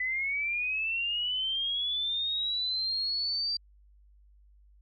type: linear sweep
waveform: sine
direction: up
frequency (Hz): 1991 to 4699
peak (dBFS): -28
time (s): 0-3.57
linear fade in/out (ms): 5
effects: added 50 Hz sine -56 dBFS peak until 4.81 s